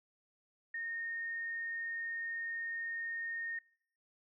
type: tone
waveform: sine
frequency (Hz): 1842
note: A#6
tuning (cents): -21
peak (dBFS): -37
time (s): 0.74-3.59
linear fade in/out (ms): 5
effects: noise-tail reverb RT60 0.7 s tail -25 dB re dry